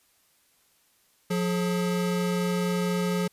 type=tone pair together; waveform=square; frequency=178.35 / 424.2 Hz; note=F3 / G#4; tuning=+37 / +37 cents; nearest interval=octave + minor third; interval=1500 cents; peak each=-26 / -31 dBFS; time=1.3-3.28 s; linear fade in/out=10 ms; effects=white hiss -65 dBFS RMS until 3.32 s + resampled to 32000 Hz